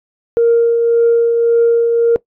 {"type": "tone with tremolo", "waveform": "sine", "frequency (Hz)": 466.2, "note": "A#4", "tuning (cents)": 0, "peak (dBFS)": -5, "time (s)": [0.37, 2.16], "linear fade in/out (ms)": 0, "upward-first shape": "triangle", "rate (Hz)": 1.8, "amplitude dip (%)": 40, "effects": ["noise-tail reverb RT60 0.1 s tail -20 dB re dry", "tanh soft clip ceiling -4 dBFS"]}